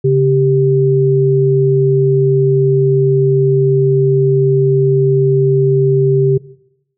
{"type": "tone pair together", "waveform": "sine", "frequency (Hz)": [138.59, 392], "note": ["C#3", "G4"], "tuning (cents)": [0, 0], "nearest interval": "octave + tritone", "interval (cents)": 1800, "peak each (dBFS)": -11, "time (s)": [0.04, 6.38], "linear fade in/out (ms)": 10, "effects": ["noise-tail reverb RT60 0.8 s tail -19 dB re dry"]}